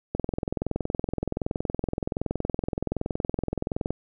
click train, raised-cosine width 2 ms, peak -13 dBFS, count 81, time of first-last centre 0.15-3.906 s, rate 21.3 Hz, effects none

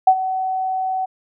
sine tone with ADSR envelope, 754 Hz, F#5, 32 cents sharp, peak -5 dBFS, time 0.07-1.06 s, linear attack 6 ms, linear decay 67 ms, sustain -14 dB, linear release 16 ms, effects none

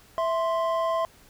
triangle tone pair together, 658.7 / 1046.5 Hz, E5 / C6, -1 / 0 cents, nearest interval minor sixth, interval 801 cents, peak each -23 / -25 dBFS, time 0.18-1.05 s, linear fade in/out 0 ms, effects pink hiss -55 dBFS RMS until 1.29 s

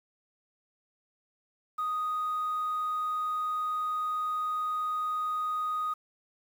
sine tone, 1244.5 Hz, D#6, in tune, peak -27 dBFS, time 1.78-5.94 s, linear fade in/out 10 ms, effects tanh soft clip ceiling -25 dBFS + 9-bit

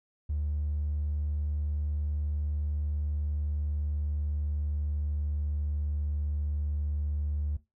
triangle tone with pitch glide, 74.2 to 73.73 Hz, D2 to D2, +18 to +7 cents, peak -25 dBFS, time 0.29-7.57 s, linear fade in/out 10 ms, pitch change -11 cents, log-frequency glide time 2.52-6.05 s, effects noise-tail reverb RT60 0.2 s tail -18 dB re dry + tanh soft clip ceiling -24 dBFS

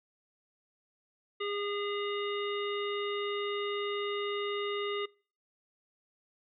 harmonic tone, 408.1 Hz, G#4, 30 cents flat, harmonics 1 / 3 / 5 / 7 / 9, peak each -34 / -39 / -41 / -42 / -44 dBFS, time 1.4-5.06 s, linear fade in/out 10 ms, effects noise-tail reverb RT60 0.4 s tail -24 dB re dry

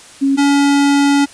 sine / square tone pair in turn, 274.3 / 282.7 Hz, C#4 / C#4, -18 / +34 cents, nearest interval minor second, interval 52 cents, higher second, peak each -10 dBFS, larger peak neither, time 0.21-0.37 / 0.37-1.26 s, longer second, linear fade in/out 20 ms, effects white hiss -39 dBFS RMS until 1.33 s + resampled to 22050 Hz

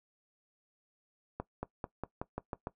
accelerating click train, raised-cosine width 1 ms, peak -22 dBFS, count 8, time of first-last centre 1.4-2.671 s, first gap 230 ms, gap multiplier 0.92, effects noise-tail reverb RT60 0.1 s tail -18 dB re dry

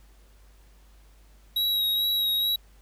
square tone with vibrato, 3840 Hz, B7, 49 cents flat, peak -23 dBFS, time 1.56-2.56 s, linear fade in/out 5 ms, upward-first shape sine, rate 2.3 Hz, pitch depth 22 cents each way, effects added 50 Hz sine -52 dBFS peak until 2.81 s + pink hiss -62 dBFS RMS until 2.81 s

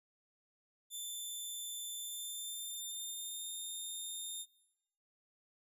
10% pulse tone with pitch glide, 3539 to 3645 Hz, A7 to A#7, +9 to -40 cents, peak -34 dBFS, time 0.9-4.46 s, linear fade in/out 50 ms, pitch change +51 cents, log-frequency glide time 1.99-3.46 s, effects noise-tail reverb RT60 0.9 s tail -20 dB re dry + resampled to 32000 Hz

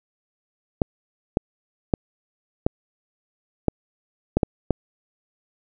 clicks, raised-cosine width 2 ms, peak -4 dBFS, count 8, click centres 0.818 / 1.371 / 1.938 / 2.665 / 3.683 / 4.37 / 4.432 / 4.707 s, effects none

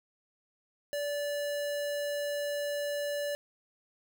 square tone, 580 Hz, D5, 22 cents flat, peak -32 dBFS, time 0.93-3.35 s, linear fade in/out 0 ms, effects none

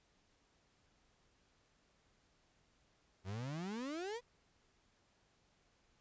35% pulse exponential sweep, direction up, 89.8 to 502 Hz, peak -39 dBFS, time 3.24-4.21 s, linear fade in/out 50 ms, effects pink hiss -74 dBFS RMS until 6 s + resampled to 16000 Hz

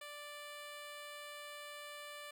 10% pulse tone, 587.3 Hz, D5, in tune, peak -39 dBFS, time 0.01-2.31 s, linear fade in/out 5 ms, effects none

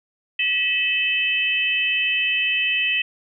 sine tone cluster, 1944 / 2594 / 3053 Hz, B6 / E7 / G7, -28 / -28 / -46 cents, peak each -27 / -20 / -24 dBFS, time 0.39-3.02 s, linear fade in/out 5 ms, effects none

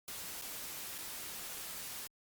white noise with dropouts, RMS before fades -44 dBFS, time 0.08-2.07 s, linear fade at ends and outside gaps 0 ms, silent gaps 0.413-0.421 / 0.981-0.986 s, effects Opus 48 kbps

